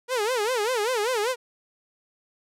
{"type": "tone with vibrato", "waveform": "sawtooth", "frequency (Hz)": 461.5, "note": "A#4", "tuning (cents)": -17, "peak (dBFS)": -19, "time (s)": [0.08, 1.36], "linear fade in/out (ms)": 50, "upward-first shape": "sine", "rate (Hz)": 5.1, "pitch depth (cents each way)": 210, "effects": ["low-pass 12000 Hz 12 dB/octave"]}